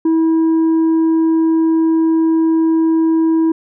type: tone with tanh clipping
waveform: triangle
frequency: 324.1 Hz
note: E4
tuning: 29 cents flat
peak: -11 dBFS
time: 0.05-3.52 s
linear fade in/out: 5 ms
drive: 8 dB
effects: none